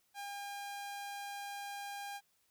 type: tone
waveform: sawtooth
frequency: 806 Hz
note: G5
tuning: 48 cents sharp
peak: -38 dBFS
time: 0.14-2.21 s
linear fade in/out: 50 ms
effects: white hiss -75 dBFS RMS until 2.5 s